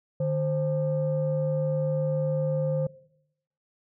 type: tone pair together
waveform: sine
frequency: 151.2 / 525.6 Hz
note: D#3 / C5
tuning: -49 / +8 cents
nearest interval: octave + minor seventh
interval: 2157 cents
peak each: -25 / -26 dBFS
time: 0.2-2.87 s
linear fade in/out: 5 ms
effects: noise-tail reverb RT60 0.8 s tail -21 dB re dry + tanh soft clip ceiling -18 dBFS